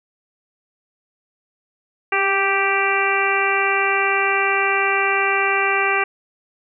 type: harmonic tone with a mistuned harmonic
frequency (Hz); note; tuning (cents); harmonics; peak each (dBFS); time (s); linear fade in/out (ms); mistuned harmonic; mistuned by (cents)
391.4; G4; -3; 1 / 2 / 3 / 4 / 5 / 6 / 7; -24 / -24 / -23 / -24 / -24 / -22 / -26; 2.12-6.04; 5; 1; +20
effects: none